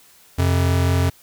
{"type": "tone pair together", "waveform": "square", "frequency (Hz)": [89.34, 134.1], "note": ["F2", "C3"], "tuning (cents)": [40, 43], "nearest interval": "perfect fifth", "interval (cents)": 703, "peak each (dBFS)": [-17, -23], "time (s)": [0.38, 1.1], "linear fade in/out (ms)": 10, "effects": ["white hiss -51 dBFS RMS until 1.22 s"]}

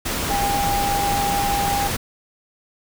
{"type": "tone in noise", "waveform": "sine", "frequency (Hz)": 804, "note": "G5", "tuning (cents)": 44, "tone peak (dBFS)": -20, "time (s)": [0.3, 1.88], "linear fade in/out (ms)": 10, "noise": "pink", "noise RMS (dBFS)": -24, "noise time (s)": [0.05, 1.97], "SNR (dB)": 1, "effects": []}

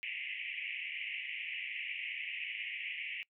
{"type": "band-pass noise", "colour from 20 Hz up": "pink", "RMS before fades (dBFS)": -41, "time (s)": [0.03, 3.23], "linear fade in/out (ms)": 0, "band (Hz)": [2000, 2900], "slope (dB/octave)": 96, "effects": ["noise-tail reverb RT60 0.1 s tail -24 dB re dry"]}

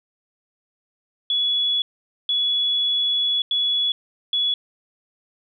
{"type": "tone bursts at uneven times", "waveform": "sine", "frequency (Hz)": 3392, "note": "G#7", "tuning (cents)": 36, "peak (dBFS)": -18, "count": 4, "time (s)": [[1.3, 1.82], [2.29, 3.42], [3.51, 3.92], [4.33, 4.54]], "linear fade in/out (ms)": 2, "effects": []}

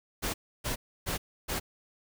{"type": "noise bursts", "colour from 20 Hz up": "pink", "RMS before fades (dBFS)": -32, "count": 4, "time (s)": [0.22, 1.6], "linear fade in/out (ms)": 20, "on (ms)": 120, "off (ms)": 300, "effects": []}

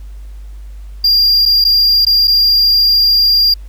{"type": "tone with dropouts", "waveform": "triangle", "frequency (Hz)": 4791, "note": "D8", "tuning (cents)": 34, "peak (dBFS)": -6, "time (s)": [1.04, 3.54], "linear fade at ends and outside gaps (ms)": 5, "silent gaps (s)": [[1.455, 1.459], [1.642, 1.649], [2.051, 2.066], [2.274, 2.278]], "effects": ["added 50 Hz sine -27 dBFS peak until 3.68 s", "pink hiss -51 dBFS RMS until 3.68 s"]}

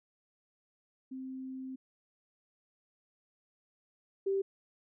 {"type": "tone pair in turn", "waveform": "sine", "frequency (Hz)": [261.6, 390.5], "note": ["C4", "G4"], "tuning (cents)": [0, -7], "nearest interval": "perfect fifth", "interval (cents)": 693, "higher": "second", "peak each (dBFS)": [-39, -28], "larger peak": "second", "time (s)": [[1.11, 1.76], [4.26, 4.42]], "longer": "first", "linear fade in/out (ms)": 10, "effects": []}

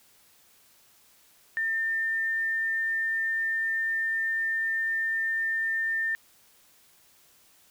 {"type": "tone", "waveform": "sine", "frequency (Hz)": 1802, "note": "A6", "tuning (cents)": 41, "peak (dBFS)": -25, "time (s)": [1.57, 6.15], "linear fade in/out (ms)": 0, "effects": ["white hiss -60 dBFS RMS until 7.7 s"]}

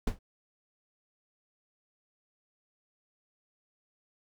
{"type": "noise with exponential decay", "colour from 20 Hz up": "brown", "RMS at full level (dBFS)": -23, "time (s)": [0.07, 0.19], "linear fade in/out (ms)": 5, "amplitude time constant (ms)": 26, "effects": []}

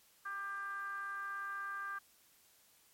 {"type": "ring-modulated tone", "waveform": "triangle", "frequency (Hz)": 201.2, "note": "G3", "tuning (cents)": 45, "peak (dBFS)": -34, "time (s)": [0.25, 1.99], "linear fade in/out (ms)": 10, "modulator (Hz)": 1390, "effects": ["white hiss -67 dBFS RMS until 2.93 s", "MP3 64 kbps"]}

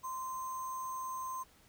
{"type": "tone with sample-and-hold", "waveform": "sine", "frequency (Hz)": 1038, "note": "C6", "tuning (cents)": -14, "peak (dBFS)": -37, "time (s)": [0.03, 1.44], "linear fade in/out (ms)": 20, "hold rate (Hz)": 7350, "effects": ["pink hiss -64 dBFS RMS until 1.68 s"]}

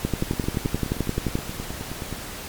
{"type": "two click trains", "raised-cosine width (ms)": 3, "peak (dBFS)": [-9, -18], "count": [16, 19], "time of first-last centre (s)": [[0.05, 1.354], [0.23, 2.127]], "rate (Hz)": [11.5, 9.49], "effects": ["pink hiss -35 dBFS RMS until 2.48 s", "MP3 96 kbps"]}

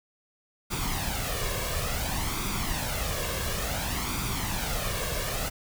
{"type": "noise with flanger", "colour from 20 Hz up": "pink", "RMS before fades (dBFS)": -30, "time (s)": [0.7, 5.5], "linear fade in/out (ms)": 20, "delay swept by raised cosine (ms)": [0.84, 1.83], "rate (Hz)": 0.57, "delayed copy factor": 0.6, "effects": []}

